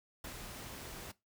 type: noise with ADSR envelope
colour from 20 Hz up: pink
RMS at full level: -45 dBFS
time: 0.24-1.12 s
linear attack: 4 ms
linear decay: 96 ms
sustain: -2 dB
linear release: 11 ms
effects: noise-tail reverb RT60 0.2 s tail -19 dB re dry